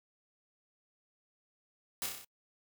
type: noise with echo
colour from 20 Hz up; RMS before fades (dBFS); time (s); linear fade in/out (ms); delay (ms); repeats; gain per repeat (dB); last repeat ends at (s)
white; -36; 2.02-2.06; 0; 31; 6; -3; 2.246
effects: noise-tail reverb RT60 0.1 s tail -26 dB re dry + high-pass 60 Hz 12 dB/octave